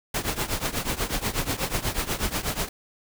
pink noise with tremolo, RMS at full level -24 dBFS, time 0.14-2.69 s, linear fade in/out 5 ms, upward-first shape triangle, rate 8.2 Hz, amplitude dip 90%, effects none

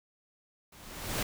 pink noise with level ramp, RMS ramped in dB -55 to -30 dBFS, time 0.72-1.23 s, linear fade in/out 5 ms, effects none

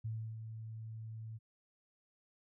sine tone with ADSR envelope, 111.1 Hz, A2, 17 cents sharp, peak -36 dBFS, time 0.04-1.39 s, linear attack 13 ms, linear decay 310 ms, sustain -7 dB, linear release 29 ms, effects none

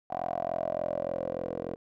10% pulse tone with band-pass filter sweep, 43.41 Hz, F1, 10 cents flat, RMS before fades -33 dBFS, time 0.1-1.76 s, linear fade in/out 10 ms, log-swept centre 760 to 450 Hz, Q 7.4, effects none

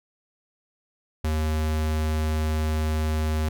square tone, 77.78 Hz, D#2, in tune, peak -23 dBFS, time 1.24-3.49 s, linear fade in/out 5 ms, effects none

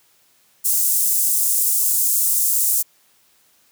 pink high-pass noise, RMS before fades -18 dBFS, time 0.64-2.83 s, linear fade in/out 20 ms, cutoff 7900 Hz, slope 24 dB/octave, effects white hiss -58 dBFS RMS until 3.71 s + high-pass 80 Hz 12 dB/octave

